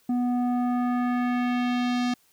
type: tone with low-pass filter sweep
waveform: square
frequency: 245.7 Hz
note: B3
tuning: 9 cents flat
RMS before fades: -25 dBFS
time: 0.09-2.14 s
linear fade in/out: 5 ms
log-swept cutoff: 520 to 5200 Hz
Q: 1.3
effects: white hiss -63 dBFS RMS until 2.32 s